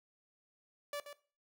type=tone with echo; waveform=sawtooth; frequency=580 Hz; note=D5; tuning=22 cents flat; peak=-34 dBFS; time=0.93-1 s; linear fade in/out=2 ms; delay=130 ms; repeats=1; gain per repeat=-9 dB; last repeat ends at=1.13 s; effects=noise-tail reverb RT60 0.4 s tail -17 dB re dry